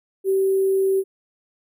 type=tone with sample-and-hold; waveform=sine; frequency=385.8 Hz; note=G4; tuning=28 cents flat; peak=-16 dBFS; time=0.24-1.04 s; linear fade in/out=50 ms; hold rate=11025 Hz; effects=none